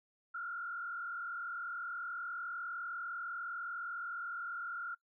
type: tone with frequency modulation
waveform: sine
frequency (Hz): 1396.9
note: F6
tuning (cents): 0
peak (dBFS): -38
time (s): 0.34-4.95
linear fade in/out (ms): 10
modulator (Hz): 39.7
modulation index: 1.3
effects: noise-tail reverb RT60 0.1 s tail -22 dB re dry